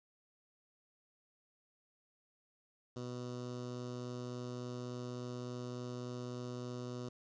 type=tone with notch filter; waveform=15% pulse; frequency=123.47 Hz; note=B2; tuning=in tune; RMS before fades=-43 dBFS; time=2.96-7.09 s; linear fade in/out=5 ms; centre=2100 Hz; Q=0.84; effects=resampled to 16000 Hz + 11-bit